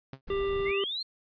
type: tone with exponential decay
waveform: sawtooth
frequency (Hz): 133.5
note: C3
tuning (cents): +35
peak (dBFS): -32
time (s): 0.13-0.21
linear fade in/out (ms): 2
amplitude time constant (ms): 17
type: noise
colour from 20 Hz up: brown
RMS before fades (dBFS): -41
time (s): 0.27-0.72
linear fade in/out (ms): 10
type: harmonic tone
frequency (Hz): 395.3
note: G4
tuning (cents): +15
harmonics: 1 / 3 / 5 / 7 / 9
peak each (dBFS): -27 / -38 / -44 / -44 / -47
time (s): 0.3-0.84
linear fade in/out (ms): 2
type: linear sweep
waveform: sine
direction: up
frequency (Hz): 1975.5 to 4282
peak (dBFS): -31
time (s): 0.65-1.03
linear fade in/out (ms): 10
effects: resampled to 11025 Hz